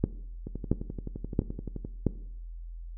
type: two click trains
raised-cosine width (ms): 3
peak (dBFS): -10 / -23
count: 4 / 17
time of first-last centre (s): 0.04-2.067 / 0.47-1.849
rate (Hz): 1.48 / 11.6
effects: noise-tail reverb RT60 0.7 s tail -18 dB re dry + added 42 Hz sine -38 dBFS peak until 2.97 s